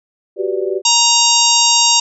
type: chord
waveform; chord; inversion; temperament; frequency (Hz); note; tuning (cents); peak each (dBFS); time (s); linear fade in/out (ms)
sine; G major seventh; third; equal; 370 / 392 / 493.9 / 587.3; F#4 / G4 / B4 / D5; 0 / 0 / 0 / 0; -20 / -19 / -25 / -25; 0.36-0.82; 50
type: harmonic tone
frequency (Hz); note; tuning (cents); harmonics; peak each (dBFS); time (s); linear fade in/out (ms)
935; A#5; +5; 1 / 3 / 4 / 5 / 6 / 7 / 8; -17 / -17 / -17 / -17 / -17 / -17 / -17; 0.85-2; 5
effects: none